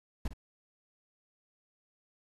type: noise with echo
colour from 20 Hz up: brown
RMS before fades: -32 dBFS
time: 0.25-0.28 s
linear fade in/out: 5 ms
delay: 55 ms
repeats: 1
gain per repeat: -13 dB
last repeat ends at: 0.335 s
effects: resampled to 32000 Hz